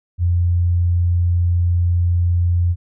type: tone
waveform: sine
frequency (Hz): 87.31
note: F2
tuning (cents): 0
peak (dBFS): -13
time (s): 0.18-2.76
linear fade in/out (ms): 50
effects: none